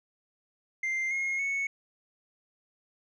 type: tone with pitch steps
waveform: sine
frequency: 2093 / 2151 / 2210 Hz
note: C7 / C7 / C#7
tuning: 0 / +47 / -6 cents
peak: -25 dBFS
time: 0.83-1.67 s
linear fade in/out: 5 ms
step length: 280 ms
effects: tanh soft clip ceiling -27 dBFS